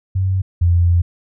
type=tone pair in turn; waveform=sine; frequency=94.6 / 86.56 Hz; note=F#2 / F2; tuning=+39 / -15 cents; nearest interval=major second; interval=154 cents; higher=first; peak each=-14 / -10 dBFS; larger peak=second; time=0.15-0.42 / 0.61-1.02 s; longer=second; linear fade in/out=10 ms; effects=none